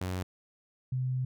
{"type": "tone pair in turn", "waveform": ["sawtooth", "sine"], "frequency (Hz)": [92, 128.5], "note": ["F#2", "C3"], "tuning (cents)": [-9, -31], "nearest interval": "tritone", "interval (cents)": 578, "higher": "second", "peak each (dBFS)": -28, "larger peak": "neither", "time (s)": [[0.01, 0.23], [0.92, 1.25]], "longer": "second", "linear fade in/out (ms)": 5, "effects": []}